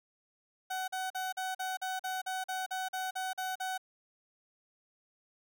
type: tone bursts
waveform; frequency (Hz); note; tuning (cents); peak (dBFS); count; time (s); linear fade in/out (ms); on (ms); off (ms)
30% pulse; 750; F#5; +23; -31; 14; 0.7-3.779; 10; 180; 43
effects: none